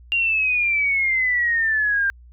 sine exponential sweep, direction down, 2794 to 1581 Hz, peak -17 dBFS, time 0.12-2.1 s, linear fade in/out 0 ms, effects added 60 Hz sine -43 dBFS peak until 2.32 s

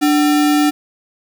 sine tone with sample-and-hold, 295.3 Hz, D4, 10 cents sharp, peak -10 dBFS, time 0.01-0.71 s, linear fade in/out 20 ms, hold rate 1050 Hz, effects none

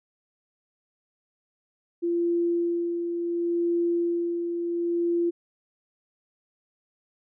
sine tone with tremolo, 343 Hz, F4, 31 cents flat, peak -21 dBFS, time 2.02-5.31 s, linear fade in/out 20 ms, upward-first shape sine, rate 0.7 Hz, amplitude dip 45%, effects none

